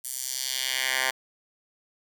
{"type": "tone with high-pass filter sweep", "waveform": "10% pulse", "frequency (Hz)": 130.4, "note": "C3", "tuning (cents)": -5, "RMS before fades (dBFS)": -29, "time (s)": [0.04, 1.11], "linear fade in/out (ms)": 10, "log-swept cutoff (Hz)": [9400, 1300], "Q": 1.3, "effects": []}